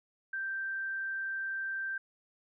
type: tone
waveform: sine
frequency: 1568 Hz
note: G6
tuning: in tune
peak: -33 dBFS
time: 0.33-1.98 s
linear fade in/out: 5 ms
effects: none